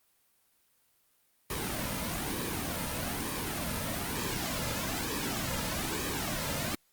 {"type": "noise with flanger", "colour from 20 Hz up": "pink", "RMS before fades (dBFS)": -34, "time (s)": [1.5, 6.75], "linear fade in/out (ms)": 2, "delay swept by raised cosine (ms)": [1.4, 2.7], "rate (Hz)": 1.1, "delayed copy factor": -0.6, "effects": ["white hiss -70 dBFS RMS until 6.92 s", "Opus 32 kbps"]}